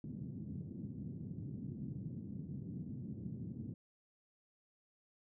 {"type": "band-pass noise", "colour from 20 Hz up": "pink", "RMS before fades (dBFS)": -45, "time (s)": [0.04, 3.74], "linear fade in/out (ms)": 2, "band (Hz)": [110, 250], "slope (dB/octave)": 24, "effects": []}